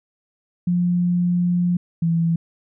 sine tone pair in turn, 176.4 / 166.5 Hz, F3 / E3, +18 / +18 cents, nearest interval minor second, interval 100 cents, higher first, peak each -16 dBFS, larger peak neither, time 0.67-1.77 / 2.02-2.36 s, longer first, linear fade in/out 5 ms, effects none

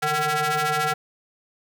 sawtooth ring-modulated tone, 300.9 Hz, D4, 42 cents sharp, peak -14 dBFS, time 0.02-0.94 s, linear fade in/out 10 ms, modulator 1060 Hz, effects none

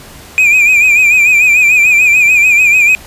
triangle tone with vibrato, 2437 Hz, D#7, 37 cents flat, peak -3 dBFS, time 0.38-2.95 s, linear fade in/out 0 ms, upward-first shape sine, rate 6.8 Hz, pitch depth 74 cents each way, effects pink hiss -34 dBFS RMS until 3.06 s + resampled to 32000 Hz

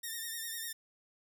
5% pulse tone with vibrato, 1829 Hz, A#6, 33 cents flat, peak -28 dBFS, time 0.03-0.73 s, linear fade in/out 10 ms, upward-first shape triangle, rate 10 Hz, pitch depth 56 cents each way, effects 11-bit

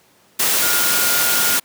sine tone in noise, 1423 Hz, F6, 32 cents sharp, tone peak -23 dBFS, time 0.62-1.58 s, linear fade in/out 10 ms, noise white, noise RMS -17 dBFS, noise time 0.39-1.6 s, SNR -9 dB, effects pink hiss -54 dBFS RMS until 1.64 s + high-pass 150 Hz 12 dB/octave

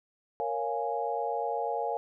sine chord, Bb minor seventh, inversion none, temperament equal, 466.2 / 554.4 / 698.5 / 830.6 Hz, Bb4 / Db5 / F5 / Ab5, 0 / 0 / 0 / 0 cents, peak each -34 / -36 / -34 / -33 dBFS, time 0.4-1.97 s, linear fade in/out 0 ms, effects none

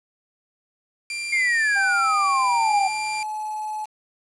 sawtooth tone, 2373 Hz, D7, 17 cents sharp, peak -24 dBFS, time 1.1-3.23 s, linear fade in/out 2 ms
sine exponential sweep, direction down, 2167 to 760 Hz, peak -18 dBFS, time 1.32-2.88 s, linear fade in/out 10 ms
sine tone with pitch glide, 790 to 856.5 Hz, G5 to A5, +13 to -47 cents, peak -26 dBFS, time 1.75-3.86 s, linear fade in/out 20 ms, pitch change +140 cents, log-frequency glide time 2.64-2.89 s
effects resampled to 24000 Hz + 7-bit

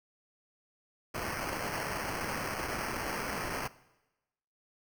white noise with sample-and-hold, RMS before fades -36 dBFS, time 1.14-3.68 s, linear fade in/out 10 ms, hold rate 3675 Hz, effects noise-tail reverb RT60 1.0 s tail -19 dB re dry

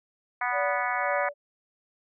harmonic tone, 246.3 Hz, B3, 5 cents flat, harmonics 3 / 4 / 5 / 6 / 7 / 8 / 9, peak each -31 / -32 / -33 / -34 / -34 / -35 / -36 dBFS, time 0.41-1.29 s, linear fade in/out 5 ms
sine tone with tremolo, 577 Hz, D5, 31 cents flat, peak -27 dBFS, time 0.51-1.34 s, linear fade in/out 50 ms, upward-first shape sine, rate 1.9 Hz, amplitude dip 90%
effects none

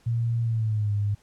sine tone with pitch glide, 116.54 to 102.63 Hz, A#2 to G#2, 0 to -20 cents, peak -22 dBFS, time 0.06-1.15 s, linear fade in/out 10 ms, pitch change -220 cents, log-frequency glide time 0.42-0.93 s, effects pink hiss -61 dBFS RMS until 1.22 s + low-pass 10000 Hz 12 dB/octave

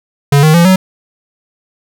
square tone with pitch steps, 142 / 155.75 / 170.83 / 187.37 Hz, C#3 / D#3 / F3 / F#3, +42 / +2 / -38 / +22 cents, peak -5 dBFS, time 0.32-0.76 s, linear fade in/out 5 ms, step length 110 ms, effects none

